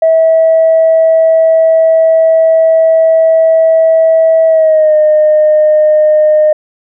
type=tone with pitch glide; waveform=sine; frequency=648 to 612.3 Hz; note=E5 to D#5; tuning=-30 to -28 cents; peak=-3 dBFS; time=0.02-6.53 s; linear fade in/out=5 ms; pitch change=-98 cents; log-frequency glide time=4.47-4.95 s; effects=tanh soft clip ceiling 0 dBFS